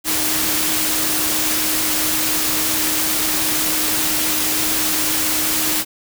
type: tone in noise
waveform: sine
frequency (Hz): 311.1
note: D#4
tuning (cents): 0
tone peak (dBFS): -28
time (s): 0.04-5.85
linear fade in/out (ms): 50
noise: white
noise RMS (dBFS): -19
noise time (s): 0.04-5.85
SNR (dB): -12
effects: none